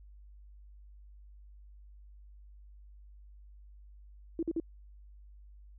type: tone bursts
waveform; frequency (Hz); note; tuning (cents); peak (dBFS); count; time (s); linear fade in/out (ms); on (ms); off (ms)
sine; 329.6; E4; 0; -29; 3; 4.39-4.6; 2; 38; 48
effects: added 50 Hz sine -51 dBFS peak until 5.78 s